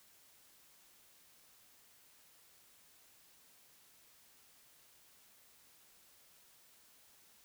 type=silence; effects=white hiss -65 dBFS RMS until 7.44 s